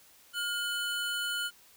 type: tone pair together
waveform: square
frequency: 1420.6 / 2998 Hz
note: F6 / F#7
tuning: +29 / +22 cents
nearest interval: octave + minor second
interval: 1293 cents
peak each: -34 / -35 dBFS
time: 0.33-1.51 s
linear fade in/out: 50 ms
effects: white hiss -59 dBFS RMS until 1.76 s